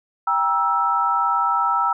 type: chord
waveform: sine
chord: E diminished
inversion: first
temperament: just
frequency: 791.1 / 949.3 / 1318.5 Hz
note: G5 / Bb5 / E6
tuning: +16 / +31 / 0 cents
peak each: -24 / -22 / -19 dBFS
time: 0.27-1.93 s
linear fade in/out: 5 ms
effects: none